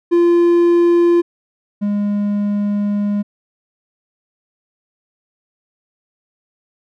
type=tone pair in turn; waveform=triangle; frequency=344.8 / 205 Hz; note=F4 / G#3; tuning=-22 / -22 cents; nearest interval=major sixth; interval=900 cents; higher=first; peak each=-7 / -13 dBFS; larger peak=first; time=0.11-1.22 / 1.81-3.23 s; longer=second; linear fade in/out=20 ms; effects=none